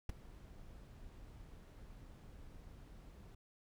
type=noise with ADSR envelope; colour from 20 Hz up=brown; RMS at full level=-37 dBFS; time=0.09-3.35 s; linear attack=4 ms; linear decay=12 ms; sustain=-18 dB; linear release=6 ms; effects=none